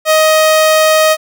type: tone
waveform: sawtooth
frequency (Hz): 627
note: D#5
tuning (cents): +13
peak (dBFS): -3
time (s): 0.05-1.17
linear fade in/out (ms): 50
effects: none